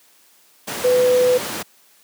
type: tone in noise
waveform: sine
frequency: 500 Hz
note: B4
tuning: 21 cents sharp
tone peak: -12 dBFS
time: 0.84-1.38 s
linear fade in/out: 10 ms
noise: pink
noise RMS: -26 dBFS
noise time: 0.67-1.63 s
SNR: +11 dB
effects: white hiss -54 dBFS RMS until 2.03 s + high-pass 200 Hz 12 dB/octave